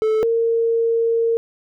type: tone pair in turn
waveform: triangle / sine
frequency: 436.5 / 459.3 Hz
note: A4 / A#4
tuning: -14 / -26 cents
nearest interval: minor second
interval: 88 cents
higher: second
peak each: -13 / -15 dBFS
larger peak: first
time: 0.02-0.23 / 0.23-1.37 s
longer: second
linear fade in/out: 0 ms
effects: none